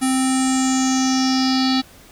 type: tone with low-pass filter sweep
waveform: square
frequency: 261.6 Hz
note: C4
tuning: in tune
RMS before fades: -18 dBFS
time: 0.01-1.82 s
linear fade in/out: 20 ms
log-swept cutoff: 10000 to 4200 Hz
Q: 6.6
effects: pink hiss -46 dBFS RMS until 2.11 s